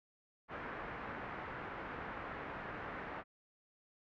white low-pass noise, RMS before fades -45 dBFS, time 0.48-3.24 s, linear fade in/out 50 ms, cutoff 1800 Hz, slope 24 dB/octave, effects none

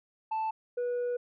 sine tone pair in turn, 880 / 487.4 Hz, A5 / B4, 0 / -23 cents, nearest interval minor seventh, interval 1023 cents, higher first, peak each -26 / -26 dBFS, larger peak neither, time 0.31-0.51 / 0.77-1.17 s, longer second, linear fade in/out 10 ms, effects tanh soft clip ceiling -28 dBFS

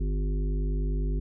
harmonic tone, 50 Hz, G1, 35 cents sharp, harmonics 1 / 3 / 5 / 7 / 8, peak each -25 / -35 / -39 / -42 / -43 dBFS, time 0-1.2 s, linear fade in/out 10 ms, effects none

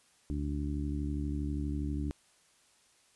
harmonic tone, 72.4 Hz, D2, 24 cents flat, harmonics 1 / 2 / 3 / 4 / 5, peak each -34 / -39 / -42 / -37 / -49 dBFS, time 0.3-2.11 s, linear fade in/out 0 ms, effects white hiss -66 dBFS RMS until 3.15 s + resampled to 24000 Hz

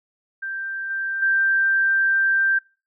sine tone with level steps, 1574 Hz, G6, 7 cents sharp, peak -26 / -23 / -16 dBFS, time 0.42-2.59 s, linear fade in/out 10 ms, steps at 0.9 / 1.22 s, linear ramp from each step 5 ms, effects noise-tail reverb RT60 0.3 s tail -21 dB re dry

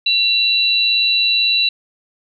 sine tone pair together, 2738 / 3959 Hz, F7 / B7, -35 / +3 cents, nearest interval tritone, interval 638 cents, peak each -17 / -14 dBFS, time 0.06-1.69 s, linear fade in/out 5 ms, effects none

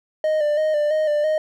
triangle tone with vibrato, 607 Hz, D#5, 43 cents flat, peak -15 dBFS, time 0.24-1.38 s, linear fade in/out 2 ms, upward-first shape square, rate 3 Hz, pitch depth 39 cents each way, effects none

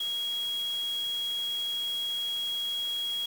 sine tone in noise, 3300 Hz, G#7, 12 cents flat, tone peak -29 dBFS, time 0-3.26 s, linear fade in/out 5 ms, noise white, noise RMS -45 dBFS, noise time 0-3.26 s, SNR +13 dB, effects none

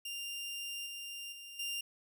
sawtooth tone with level steps, 2794 Hz, F7, in tune, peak -36 / -39 / -44 / -33 dBFS, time 0.05-1.81 s, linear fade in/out 5 ms, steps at 0.86 / 1.32 / 1.59 s, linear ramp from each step 5 ms, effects none

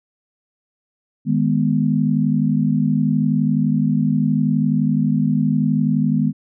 sine chord, G# minor, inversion second, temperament equal, 155.56 / 207.7 / 246.9 Hz, D#3 / G#3 / B3, 0 / 0 / 0 cents, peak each -19 dBFS, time 1.25-6.33 s, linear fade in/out 50 ms, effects none

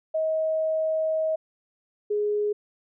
sine tone pair in turn, 634 / 416.5 Hz, D#5 / G#4, +32 / +5 cents, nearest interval perfect fifth, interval 727 cents, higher first, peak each -22 dBFS, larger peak neither, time 0.14-1.36 / 2.1-2.53 s, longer first, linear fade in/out 10 ms, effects none

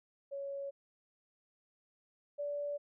sine tone pair in turn, 557 / 578.9 Hz, C#5 / D5, +8 / -25 cents, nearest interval minor second, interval 67 cents, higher second, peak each -38 / -35 dBFS, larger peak second, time 0.31-0.71 / 2.38-2.78 s, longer neither, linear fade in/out 20 ms, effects none

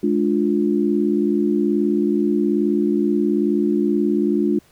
sine chord, D diminished, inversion second, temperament just, 211.4 / 293.7 / 352.4 Hz, Ab3 / D4 / F4, +31 / 0 / +16 cents, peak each -20 dBFS, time 0.03-4.59 s, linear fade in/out 5 ms, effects pink hiss -55 dBFS RMS until 4.71 s

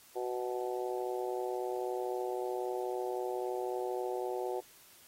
harmonic tone, 123.8 Hz, B2, 5 cents sharp, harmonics 3 / 4 / 5 / 6 / 7, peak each -36 / -39 / -44 / -41 / -44 dBFS, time 0.15-4.61 s, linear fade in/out 20 ms, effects white hiss -59 dBFS RMS until 5.07 s + AAC 48 kbps

